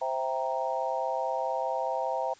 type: chord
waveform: sine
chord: C dominant seventh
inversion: none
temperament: equal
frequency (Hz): 523.3 / 659.3 / 784 / 932.3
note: C5 / E5 / G5 / Bb5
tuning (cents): 0 / 0 / 0 / 0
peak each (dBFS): -33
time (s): 0.01-2.34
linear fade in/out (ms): 10
effects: white hiss -56 dBFS RMS until 2.39 s + resampled to 16000 Hz

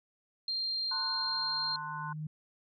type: tone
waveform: sine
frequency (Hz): 4186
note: C8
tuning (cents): 0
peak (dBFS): -31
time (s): 0.48-1.76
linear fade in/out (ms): 2
type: chord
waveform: sine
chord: F# diminished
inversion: first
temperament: equal with one note detuned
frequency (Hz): 898 / 1046.5 / 1480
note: A5 / C6 / F#6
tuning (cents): +35 / 0 / 0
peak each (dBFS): -42 / -39 / -42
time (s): 0.91-2.13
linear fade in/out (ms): 5
type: tone with exponential growth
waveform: sine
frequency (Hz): 153.8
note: D#3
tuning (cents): -20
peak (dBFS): -34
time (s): 1.02-2.27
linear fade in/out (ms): 5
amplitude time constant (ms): 270
effects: none

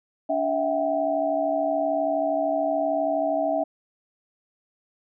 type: tone cluster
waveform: sine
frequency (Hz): 288 / 649 / 722 / 781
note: D4 / E5 / F#5 / G5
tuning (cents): -34 / -27 / -43 / -7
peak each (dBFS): -29 / -23 / -31 / -30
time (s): 0.29-3.64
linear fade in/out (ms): 10
effects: none

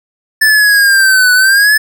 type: exponential two-way sweep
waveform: square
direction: down then up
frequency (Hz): 1760 to 1480 to 1747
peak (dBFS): -6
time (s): 0.41-1.78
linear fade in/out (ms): 10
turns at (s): 1.33
effects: none

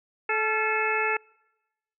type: harmonic tone with a mistuned harmonic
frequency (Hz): 434.1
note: A4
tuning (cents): -23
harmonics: 1 / 2 / 3 / 4 / 5 / 6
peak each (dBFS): -30 / -30 / -30 / -30 / -30 / -30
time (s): 0.29-1.17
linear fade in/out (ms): 5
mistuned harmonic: 3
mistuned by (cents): +76
effects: noise-tail reverb RT60 1.0 s tail -26 dB re dry

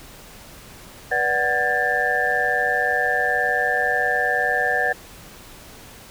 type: tone cluster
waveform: sine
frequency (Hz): 488.2 / 587 / 745 / 1624 / 1766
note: B4 / D5 / F#5 / G#6 / A6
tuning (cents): -20 / -1 / +12 / -39 / +6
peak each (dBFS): -27 / -28 / -24 / -24 / -22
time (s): 1.11-4.93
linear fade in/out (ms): 10
effects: pink hiss -43 dBFS RMS until 6.1 s

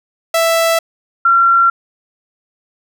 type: tone pair in turn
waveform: sawtooth / sine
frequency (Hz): 661 / 1367.8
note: E5 / F6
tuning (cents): +5 / -36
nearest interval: octave + minor second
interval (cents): 1259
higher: second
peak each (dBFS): -7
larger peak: neither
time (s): 0.34-0.79 / 1.25-1.7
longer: neither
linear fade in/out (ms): 5
effects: none

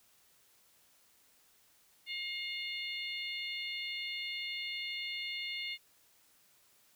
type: harmonic tone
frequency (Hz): 713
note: F5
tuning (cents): +36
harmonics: 3 / 4 / 5 / 6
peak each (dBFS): -40 / -42 / -44 / -46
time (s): 2.06-5.78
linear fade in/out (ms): 50
effects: white hiss -67 dBFS RMS until 6.95 s

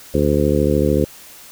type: harmonic tone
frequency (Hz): 73.42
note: D2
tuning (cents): 0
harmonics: 1 / 2 / 3 / 4 / 5 / 6 / 7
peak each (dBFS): -21 / -21 / -21 / -21 / -21 / -21 / -21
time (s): 0.14-1.05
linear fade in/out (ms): 5
effects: white hiss -41 dBFS RMS until 1.51 s

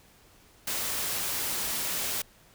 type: noise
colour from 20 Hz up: white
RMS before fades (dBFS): -31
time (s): 0.67-2.22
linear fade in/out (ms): 5
effects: pink hiss -58 dBFS RMS until 2.54 s

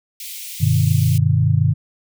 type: high-pass noise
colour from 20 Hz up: white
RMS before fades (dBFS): -32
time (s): 0.2-1.18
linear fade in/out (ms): 2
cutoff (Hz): 2200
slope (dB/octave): 48
type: chord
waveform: sine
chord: G augmented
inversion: none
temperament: equal with one note detuned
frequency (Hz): 98 / 123.47 / 152.01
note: G2 / B2 / D#3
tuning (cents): 0 / 0 / -40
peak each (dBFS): -17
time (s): 0.6-1.74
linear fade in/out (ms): 20
effects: none

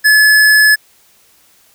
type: tone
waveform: square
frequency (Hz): 1714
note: A6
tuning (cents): -46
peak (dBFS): -6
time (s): 0.04-0.76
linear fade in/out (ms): 20
effects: white hiss -50 dBFS RMS until 1.74 s

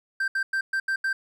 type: tone bursts at uneven times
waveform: triangle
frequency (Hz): 1568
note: G6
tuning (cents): 0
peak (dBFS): -21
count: 6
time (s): 0.2-0.28 / 0.35-0.43 / 0.53-0.61 / 0.73-0.8 / 0.88-0.96 / 1.04-1.13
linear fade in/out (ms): 5
effects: none

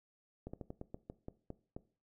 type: slowing click train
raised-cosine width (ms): 2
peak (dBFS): -30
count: 10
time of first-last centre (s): 0.47-1.765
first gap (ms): 65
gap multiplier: 1.19
effects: noise-tail reverb RT60 0.4 s tail -18 dB re dry

